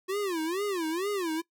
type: tone with vibrato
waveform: square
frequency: 360.9 Hz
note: F#4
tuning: 43 cents flat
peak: -29 dBFS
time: 0.08-1.42 s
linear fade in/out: 20 ms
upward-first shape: sine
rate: 2.2 Hz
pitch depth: 240 cents each way
effects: noise-tail reverb RT60 0.1 s tail -20 dB re dry